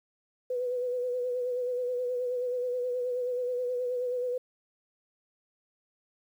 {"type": "tone with vibrato", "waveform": "sine", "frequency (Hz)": 496.3, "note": "B4", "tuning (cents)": 8, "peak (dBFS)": -28, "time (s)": [0.5, 4.38], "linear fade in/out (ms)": 5, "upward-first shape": "sine", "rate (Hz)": 9.4, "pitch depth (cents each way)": 37, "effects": ["10-bit"]}